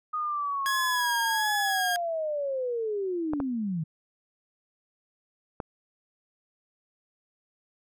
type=linear sweep; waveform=sine; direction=down; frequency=1244.5 to 150.5 Hz; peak=-27 dBFS; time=0.13-3.84 s; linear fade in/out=10 ms
type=tone with vibrato; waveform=sawtooth; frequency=1661.2 Hz; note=G#6; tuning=in tune; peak=-23 dBFS; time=0.66-1.96 s; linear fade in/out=0 ms; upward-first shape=sine; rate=1.4 Hz; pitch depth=40 cents each way
type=clicks; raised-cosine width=1 ms; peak=-18 dBFS; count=3; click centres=3.335 / 3.402 / 5.602 s
effects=none